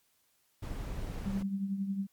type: noise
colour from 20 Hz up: brown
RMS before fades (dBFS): -38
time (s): 0.62-1.43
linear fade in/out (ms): 10
type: tone with tremolo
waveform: sine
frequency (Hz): 196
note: G3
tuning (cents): 0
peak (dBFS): -28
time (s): 1.25-2.07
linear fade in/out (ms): 20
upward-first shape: triangle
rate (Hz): 11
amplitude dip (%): 65
effects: white hiss -72 dBFS RMS until 2.12 s + MP3 96 kbps